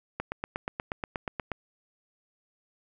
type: click train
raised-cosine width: 0.5 ms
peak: -16 dBFS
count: 12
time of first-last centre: 0.2-1.517 s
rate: 8.35 Hz
effects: none